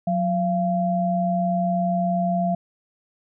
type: tone pair together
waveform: sine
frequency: 181.7 / 686 Hz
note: F#3 / F5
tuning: -31 / -31 cents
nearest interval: octave + major seventh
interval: 2300 cents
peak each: -22 / -22 dBFS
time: 0.07-2.55 s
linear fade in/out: 5 ms
effects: none